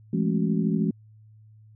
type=tone cluster; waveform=sine; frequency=168.8 / 209.5 / 222.5 / 274.3 / 372.7 Hz; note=E3 / G#3 / A3 / C#4 / F#4; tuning=+41 / +15 / +20 / -18 / +13 cents; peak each=-25 / -25 / -31 / -30 / -34 dBFS; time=0.13-0.91 s; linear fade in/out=5 ms; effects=added 108 Hz sine -49 dBFS peak until 1.75 s